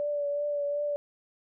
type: tone with vibrato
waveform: sine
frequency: 580 Hz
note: D5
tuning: 22 cents flat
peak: -27 dBFS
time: 0-0.96 s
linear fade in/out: 0 ms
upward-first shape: triangle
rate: 2.7 Hz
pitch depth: 26 cents each way
effects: none